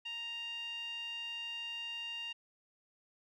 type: tone with band-pass filter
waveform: sawtooth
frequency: 932.3 Hz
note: A#5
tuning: in tune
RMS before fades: -42 dBFS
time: 0.05-2.33 s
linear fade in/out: 10 ms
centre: 2900 Hz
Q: 8.2
effects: none